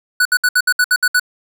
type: tone bursts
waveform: square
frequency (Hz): 1480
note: F#6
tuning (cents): 0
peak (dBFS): -11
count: 9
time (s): 0.2-1.197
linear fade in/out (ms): 5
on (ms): 53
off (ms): 65
effects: none